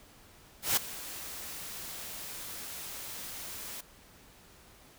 white noise with ADSR envelope, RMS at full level -25 dBFS, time 0.62-3.81 s, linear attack 150 ms, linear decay 6 ms, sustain -17 dB, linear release 6 ms, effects pink hiss -57 dBFS RMS until 4.98 s

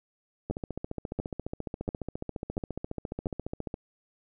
two click trains, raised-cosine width 2 ms, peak -20 / -17 dBFS, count 48 / 5, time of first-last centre 0.5-3.741 / 0.51-3.269 s, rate 14.5 / 1.45 Hz, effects none

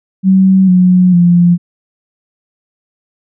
sine tone with pitch steps, 190 / 181.94 / 174.23 Hz, F#3 / F#3 / F3, +46 / -29 / -4 cents, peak -4 dBFS, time 0.23-1.58 s, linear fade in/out 50 ms, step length 450 ms, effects none

